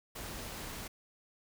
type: noise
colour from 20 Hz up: pink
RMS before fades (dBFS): -43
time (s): 0.15-0.88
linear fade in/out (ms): 10
effects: none